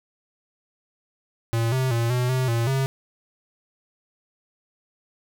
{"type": "tone with pitch steps", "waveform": "square", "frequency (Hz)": [115.1, 130.4, 116.4, 124.5, 129.3, 116.2, 134.4], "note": ["A#2", "C3", "A#2", "B2", "C3", "A#2", "C3"], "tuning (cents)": [-22, -5, -2, 14, -20, -5, 47], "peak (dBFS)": -21, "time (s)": [1.53, 2.86], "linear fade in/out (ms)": 0, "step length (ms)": 190, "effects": []}